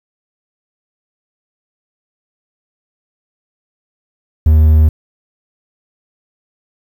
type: tone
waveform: triangle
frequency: 77.78 Hz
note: D#2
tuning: in tune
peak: -3 dBFS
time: 4.46-4.89 s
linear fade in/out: 5 ms
effects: 7-bit